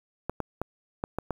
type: clicks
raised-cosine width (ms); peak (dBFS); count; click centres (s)
1; -15; 6; 0.296 / 0.403 / 0.616 / 1.039 / 1.186 / 1.307
effects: 8-bit